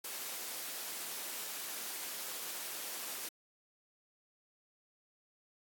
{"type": "high-pass noise", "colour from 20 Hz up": "white", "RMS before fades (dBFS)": -42, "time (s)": [0.04, 3.29], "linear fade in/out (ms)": 5, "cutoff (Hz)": 270, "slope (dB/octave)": 12, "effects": ["AAC 64 kbps"]}